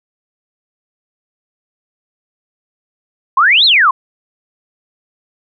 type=exponential two-way sweep; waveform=sine; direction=up then down; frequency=1000 to 4326 to 1000 Hz; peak=-6 dBFS; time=3.37-3.91 s; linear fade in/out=5 ms; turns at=3.65 s; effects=none